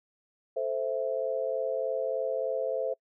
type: chord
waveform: sine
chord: A minor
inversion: none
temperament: equal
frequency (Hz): 440 / 523.3 / 659.3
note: A4 / C5 / E5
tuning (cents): 0 / 0 / 0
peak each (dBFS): -34 / -30 / -33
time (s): 0.56-2.94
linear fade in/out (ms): 10
effects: noise-tail reverb RT60 0.1 s tail -26 dB re dry